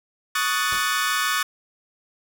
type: chord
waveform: sawtooth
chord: D# half-diminished seventh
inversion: third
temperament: equal with one note detuned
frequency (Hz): 1118.4 / 1244.5 / 1480 / 1760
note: C#6 / D#6 / F#6 / A6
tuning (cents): +15 / 0 / 0 / 0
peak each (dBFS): -23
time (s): 0.35-1.43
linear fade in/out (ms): 5
type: noise with exponential decay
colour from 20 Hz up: pink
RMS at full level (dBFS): -34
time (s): 0.72-0.96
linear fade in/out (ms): 0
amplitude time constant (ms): 51
effects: none